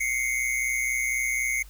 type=tone pair together; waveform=square; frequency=2093 / 2217 Hz; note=C7 / C#7; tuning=0 / 0 cents; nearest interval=minor second; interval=100 cents; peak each=-28 dBFS; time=0-1.63 s; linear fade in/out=10 ms; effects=added 50 Hz sine -44 dBFS peak until 1.69 s + white hiss -55 dBFS RMS until 1.69 s